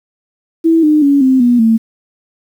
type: tone with pitch steps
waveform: sine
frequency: 327.5 / 303.8 / 281.8 / 261.4 / 242.5 / 225 Hz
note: E4 / D#4 / C#4 / C4 / B3 / A3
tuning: -11 / -41 / +29 / -1 / -31 / +39 cents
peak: -6 dBFS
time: 0.64-1.78 s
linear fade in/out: 20 ms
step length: 190 ms
effects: 7-bit